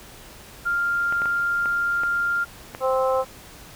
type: tone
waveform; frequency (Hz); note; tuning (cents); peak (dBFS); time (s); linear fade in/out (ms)
sine; 1396.9; F6; 0; -20; 0.65-2.45; 20
type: clicks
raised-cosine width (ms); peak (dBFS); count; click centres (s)
0.5; -17; 6; 1.125 / 1.219 / 1.257 / 1.658 / 2.035 / 2.749
type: harmonic tone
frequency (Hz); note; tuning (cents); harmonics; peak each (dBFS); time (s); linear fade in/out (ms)
261.6; C4; 0; 2 / 3 / 4 / 5; -20 / -27 / -27 / -29; 2.8-3.25; 50
effects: pink hiss -44 dBFS RMS until 3.75 s